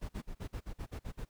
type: noise bursts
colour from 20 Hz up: brown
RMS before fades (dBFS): -40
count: 10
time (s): 0.01-1.253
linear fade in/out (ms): 20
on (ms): 82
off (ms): 47
effects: pink hiss -74 dBFS RMS until 1.29 s